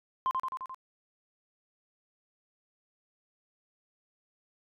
sine tone with echo, 1045 Hz, C6, 2 cents flat, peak -24 dBFS, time 0.26-0.31 s, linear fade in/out 0 ms, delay 87 ms, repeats 5, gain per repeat -3 dB, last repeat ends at 0.745 s, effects tanh soft clip ceiling -22 dBFS

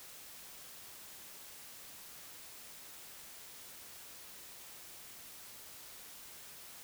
silence, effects white hiss -52 dBFS RMS until 6.83 s

